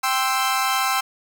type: chord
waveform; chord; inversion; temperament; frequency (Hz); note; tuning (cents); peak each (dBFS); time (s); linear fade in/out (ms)
sawtooth; C major; second; equal; 784 / 1046.5 / 1318.5; G5 / C6 / E6; 0 / 0 / 0; -20; 0.03-1.01; 10
effects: 8-bit